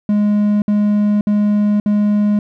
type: tone bursts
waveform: triangle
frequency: 207.7 Hz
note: G#3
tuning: in tune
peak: -9 dBFS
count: 4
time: 0.09-2.39 s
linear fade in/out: 2 ms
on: 530 ms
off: 60 ms
effects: none